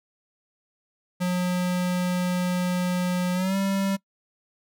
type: tone with pitch glide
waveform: square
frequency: 180 to 195.16 Hz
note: F#3 to G3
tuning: -47 to -7 cents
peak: -23 dBFS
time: 1.2-3.97 s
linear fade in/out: 20 ms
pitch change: +140 cents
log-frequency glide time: 3.34-3.56 s
effects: noise-tail reverb RT60 0.1 s tail -23 dB re dry